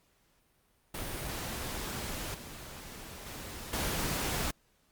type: noise with level steps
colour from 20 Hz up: pink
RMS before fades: -38 / -46 / -43 / -33 dBFS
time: 0.94-4.51 s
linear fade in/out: 5 ms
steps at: 2.34 / 3.26 / 3.73 s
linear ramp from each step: 5 ms
effects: pink hiss -70 dBFS RMS until 4.91 s + Opus 48 kbps